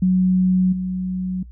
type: tone with level steps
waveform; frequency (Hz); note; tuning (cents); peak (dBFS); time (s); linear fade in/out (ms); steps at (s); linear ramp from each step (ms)
sine; 184.7; F#3; -3; -13 / -21; 0.02-1.43; 5; 0.72; 10
effects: noise-tail reverb RT60 0.1 s tail -24 dB re dry + added 60 Hz sine -37 dBFS peak until 1.51 s